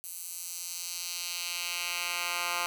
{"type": "tone with high-pass filter sweep", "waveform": "10% pulse", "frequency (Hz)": 174.61, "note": "F3", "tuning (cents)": 0, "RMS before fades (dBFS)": -35, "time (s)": [0.04, 2.66], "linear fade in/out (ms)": 0, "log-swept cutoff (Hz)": [10000, 1300], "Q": 1.1, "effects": []}